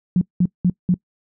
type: tone bursts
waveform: sine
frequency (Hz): 179.3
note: F3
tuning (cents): +46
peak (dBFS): -12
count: 4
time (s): 0.16-0.942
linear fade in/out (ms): 2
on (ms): 53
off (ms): 190
effects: noise-tail reverb RT60 0.1 s tail -23 dB re dry